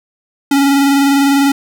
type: tone with vibrato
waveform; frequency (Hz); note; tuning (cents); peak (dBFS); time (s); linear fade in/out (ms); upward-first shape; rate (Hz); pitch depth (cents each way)
square; 278.4; C#4; +8; -9; 0.51-1.52; 5; sine; 20; 37
effects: none